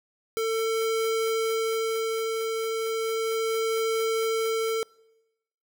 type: tone with tremolo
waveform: square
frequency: 447.8 Hz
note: A4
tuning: 30 cents sharp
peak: -24 dBFS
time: 0.37-4.83 s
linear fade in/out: 0 ms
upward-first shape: sine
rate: 0.34 Hz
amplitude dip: 30%
effects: noise-tail reverb RT60 1.0 s tail -25 dB re dry